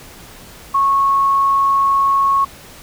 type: tone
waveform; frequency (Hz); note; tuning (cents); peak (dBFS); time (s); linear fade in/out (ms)
sine; 1100; C#6; -14; -11; 0.74-2.45; 10
effects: pink hiss -39 dBFS RMS until 2.82 s